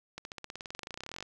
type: accelerating click train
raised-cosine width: 0.2 ms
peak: -23 dBFS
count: 27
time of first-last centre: 0.18-1.226 s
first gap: 71 ms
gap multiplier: 0.95
effects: none